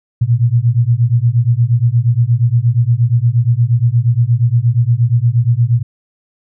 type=beating tone pair; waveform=sine; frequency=114.7 / 123.2 Hz; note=A#2 / B2; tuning=-28 / -4 cents; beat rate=8.5 Hz; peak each=-12 dBFS; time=0.21-5.83 s; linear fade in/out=10 ms; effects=none